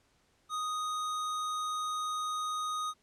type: tone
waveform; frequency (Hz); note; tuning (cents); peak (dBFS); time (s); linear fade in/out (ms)
square; 1244.5; D#6; 0; -33; 0.49-2.94; 50
effects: pink hiss -70 dBFS RMS until 3.02 s + low-pass 9000 Hz 12 dB/octave